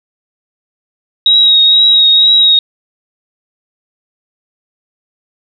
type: tone with vibrato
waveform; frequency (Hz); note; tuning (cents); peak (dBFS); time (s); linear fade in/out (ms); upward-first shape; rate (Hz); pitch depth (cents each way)
sine; 3799; A#7; +32; -4; 1.26-2.59; 2; triangle; 2.1; 31
effects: none